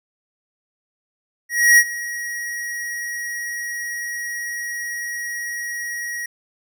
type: tone with ADSR envelope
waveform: square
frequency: 1899 Hz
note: A#6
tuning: 32 cents sharp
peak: -8 dBFS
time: 1.49-6.26 s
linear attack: 290 ms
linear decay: 56 ms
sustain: -18 dB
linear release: 4 ms
effects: none

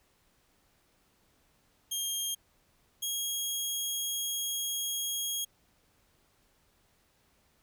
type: tone pair in turn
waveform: 15% pulse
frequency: 3221 / 3281 Hz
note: G7 / G#7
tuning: +46 / -22 cents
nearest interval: unison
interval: 32 cents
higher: second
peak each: -24 dBFS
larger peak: neither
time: 1.91-2.35 / 3.02-5.45 s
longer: second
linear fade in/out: 10 ms
effects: pink hiss -69 dBFS RMS until 7.62 s

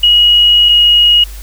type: tone pair in turn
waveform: sine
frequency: 2900 / 2888 Hz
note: F#7 / F#7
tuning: -35 / -43 cents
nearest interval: unison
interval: 8 cents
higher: first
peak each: -4 dBFS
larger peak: neither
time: 0.03-0.69 / 0.69-1.24 s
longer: first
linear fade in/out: 5 ms
effects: added 50 Hz sine -25 dBFS peak until 1.42 s + white hiss -36 dBFS RMS until 1.42 s

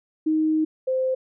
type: tone pair in turn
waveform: sine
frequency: 312.8 / 519.4 Hz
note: D#4 / C5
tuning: +9 / -13 cents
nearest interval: major sixth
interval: 878 cents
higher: second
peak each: -18 / -20 dBFS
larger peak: first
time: 0.26-0.65 / 0.87-1.15 s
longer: first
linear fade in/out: 10 ms
effects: none

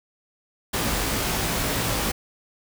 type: noise with comb filter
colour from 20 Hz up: pink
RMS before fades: -25 dBFS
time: 0.73-2.12 s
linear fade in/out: 10 ms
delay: 18 ms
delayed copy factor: +0.55
effects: none

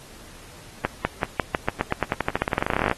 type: accelerating click train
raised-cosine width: 0.5 ms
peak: -6 dBFS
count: 29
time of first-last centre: 0.85-2.914 s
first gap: 200 ms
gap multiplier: 0.91
effects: pink hiss -46 dBFS RMS until 2.97 s + AAC 32 kbps

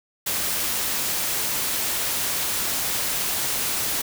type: noise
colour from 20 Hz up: white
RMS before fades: -25 dBFS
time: 0.26-4.02 s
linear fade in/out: 10 ms
effects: none

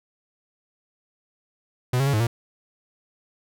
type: tone with pitch steps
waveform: 45% pulse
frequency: 125.3 / 136.7 / 140.4 / 107.1 / 117 Hz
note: B2 / C#3 / C#3 / A2 / A#2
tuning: +25 / -24 / +22 / -46 / +7 cents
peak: -19 dBFS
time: 1.93-2.27 s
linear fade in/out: 5 ms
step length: 68 ms
effects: none

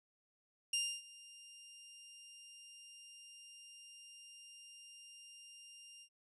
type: tone with ADSR envelope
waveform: 20% pulse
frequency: 2800 Hz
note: F7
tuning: 4 cents sharp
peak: -28 dBFS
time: 0.73-6.09 s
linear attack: 5 ms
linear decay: 280 ms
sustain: -22 dB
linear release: 71 ms
effects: resampled to 32000 Hz

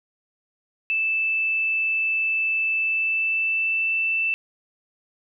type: tone with pitch glide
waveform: sine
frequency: 2637 to 2657 Hz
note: E7 to E7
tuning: 0 to +13 cents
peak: -20 dBFS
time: 0.9-4.34 s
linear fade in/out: 0 ms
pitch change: +13 cents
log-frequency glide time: 2.76-3.95 s
effects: none

